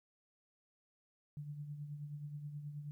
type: tone with tremolo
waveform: sine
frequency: 146.83 Hz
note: D3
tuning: in tune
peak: -40 dBFS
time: 1.37-2.91 s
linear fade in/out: 0 ms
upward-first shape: triangle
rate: 9.4 Hz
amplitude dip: 60%
effects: 13-bit